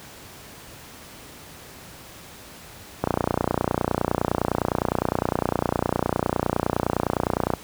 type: click train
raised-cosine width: 1 ms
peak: -6 dBFS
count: 135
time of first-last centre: 3.04-7.537 s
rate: 29.8 Hz
effects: pink hiss -43 dBFS RMS until 7.63 s + high-pass 60 Hz 12 dB/octave